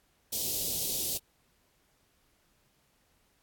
white band-stop noise, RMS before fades -32 dBFS, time 0.32-1.18 s, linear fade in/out 10 ms, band 600 to 3400 Hz, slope 24 dB/octave, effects pink hiss -70 dBFS RMS until 3.42 s + AAC 64 kbps

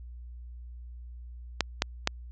clicks, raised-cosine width 0.2 ms, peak -6 dBFS, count 3, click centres 1.607 / 1.821 / 2.074 s, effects added 60 Hz sine -41 dBFS peak until 2.31 s + resampled to 16000 Hz

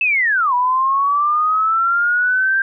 sine linear two-way sweep, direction down then up, 2661 to 972 to 1587 Hz, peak -13 dBFS, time 0.01-2.62 s, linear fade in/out 2 ms, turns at 0.54 s, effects none

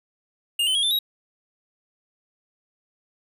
square tone with pitch steps, 2829 / 3050 / 3287 / 3544 / 3820 Hz, F7 / G7 / G#7 / A7 / A#7, +22 / -48 / -19 / +12 / +42 cents, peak -20 dBFS, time 0.59-0.99 s, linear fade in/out 5 ms, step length 80 ms, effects resampled to 32000 Hz

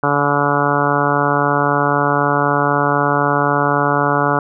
harmonic tone, 143.9 Hz, D3, 35 cents flat, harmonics 1 / 2 / 3 / 4 / 5 / 6 / 7 / 8 / 9 / 10, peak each -22 / -22 / -22 / -22 / -22 / -22 / -22 / -22 / -22 / -22 dBFS, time 0.03-4.39 s, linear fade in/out 2 ms, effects none

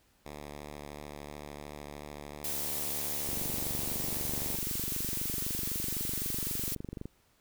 5% pulse tone with vibrato, 73.42 Hz, D2, in tune, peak -31 dBFS, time 0.25-4.57 s, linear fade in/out 10 ms, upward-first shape triangle, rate 2.9 Hz, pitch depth 17 cents each way
blue noise, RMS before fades -35 dBFS, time 2.44-6.75 s, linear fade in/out 5 ms
click train, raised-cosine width 3 ms, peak -26 dBFS, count 91, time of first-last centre 3.29-7.056 s, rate 23.9 Hz
effects pink hiss -68 dBFS RMS until 7.4 s

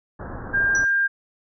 pink low-pass noise, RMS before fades -34 dBFS, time 0.19-0.85 s, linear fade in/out 10 ms, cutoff 1700 Hz, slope 96 dB/octave
sine tone, 1600 Hz, G6, 35 cents sharp, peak -17 dBFS, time 0.53-1.08 s, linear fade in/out 20 ms
sine tone with exponential decay, 5870 Hz, F#8, 15 cents flat, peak -23 dBFS, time 0.75-0.92 s, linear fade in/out 1 ms, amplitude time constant 36 ms
effects none

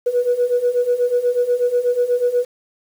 sine beating tone pair, 483.7 / 491.9 Hz, B4 / B4, -36 / -7 cents, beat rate 8.2 Hz, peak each -19 / -16 dBFS, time 0.06-2.45 s, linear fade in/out 10 ms, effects tanh soft clip ceiling -8 dBFS + 7-bit

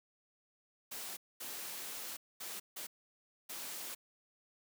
white noise bursts at uneven times, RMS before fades -44 dBFS, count 5, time 0.91-1.17 / 1.4-2.17 / 2.4-2.6 / 2.76-2.87 / 3.49-3.95 s, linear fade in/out 10 ms, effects high-pass 200 Hz 12 dB/octave

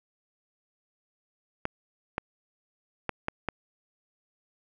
clicks, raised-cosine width 0.5 ms, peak -13 dBFS, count 5, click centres 1.654 / 2.181 / 3.093 / 3.284 / 3.487 s, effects none

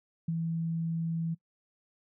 sine tone with ADSR envelope, 164.81 Hz, E3, in tune, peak -26 dBFS, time 0.28-1.35 s, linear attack 6 ms, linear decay 29 ms, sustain -3 dB, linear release 17 ms, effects noise-tail reverb RT60 0.1 s tail -22 dB re dry

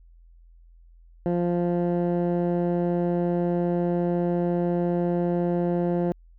15% pulse tone with low-pass filter, 174.4 Hz, F3, 2 cents flat, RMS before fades -24 dBFS, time 1.26-6.12 s, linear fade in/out 0 ms, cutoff 630 Hz, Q 0.66, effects added 42 Hz sine -49 dBFS peak until 6.38 s

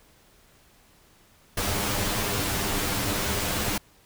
pink noise with comb filter, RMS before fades -27 dBFS, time 1.57-3.78 s, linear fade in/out 5 ms, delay 10 ms, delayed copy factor +0.6, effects pink hiss -58 dBFS RMS until 4.05 s

